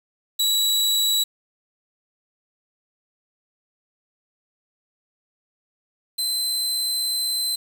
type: tone pair in turn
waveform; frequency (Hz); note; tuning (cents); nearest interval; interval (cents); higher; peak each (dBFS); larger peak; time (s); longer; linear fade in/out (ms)
sawtooth; 3909 / 4068; B7 / C8; -19 / -50; minor second; 69; second; -15 / -19; first; 0.39-1.24 / 6.18-7.56; second; 10
effects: 7-bit